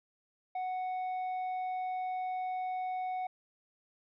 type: tone with tanh clipping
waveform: triangle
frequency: 740 Hz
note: F#5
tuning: in tune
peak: -34 dBFS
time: 0.55-3.27 s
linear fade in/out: 5 ms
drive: 9 dB
effects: none